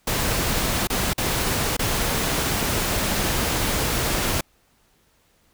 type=noise with dropouts; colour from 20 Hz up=pink; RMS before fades=-23 dBFS; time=0.07-4.41 s; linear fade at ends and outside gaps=5 ms; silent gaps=0.872-0.9 / 1.134-1.179 / 1.768-1.792 s; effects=pink hiss -62 dBFS RMS until 5.53 s